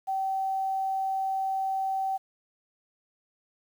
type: tone with quantisation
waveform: sine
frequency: 770 Hz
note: G5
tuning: 31 cents flat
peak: -26 dBFS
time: 0.07-2.18 s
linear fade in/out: 20 ms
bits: 9
effects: none

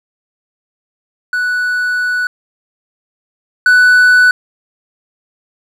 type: tone pair in turn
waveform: triangle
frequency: 1480 / 1488.6 Hz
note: F#6 / F#6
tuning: 0 / +10 cents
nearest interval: unison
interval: 10 cents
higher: second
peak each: -11 / -3 dBFS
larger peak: second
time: 1.33-2.27 / 3.66-4.31 s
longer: first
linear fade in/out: 2 ms
effects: none

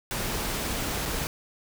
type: noise with dropouts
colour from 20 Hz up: pink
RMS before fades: -30 dBFS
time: 0.11-1.27 s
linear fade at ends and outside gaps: 0 ms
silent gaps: 1.054-1.058 s
effects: none

